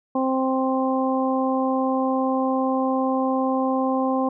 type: harmonic tone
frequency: 262.5 Hz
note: C4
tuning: 6 cents sharp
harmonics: 1 / 2 / 3 / 4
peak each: -22 / -25 / -27 / -28 dBFS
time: 0.15-4.29 s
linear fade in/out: 5 ms
effects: none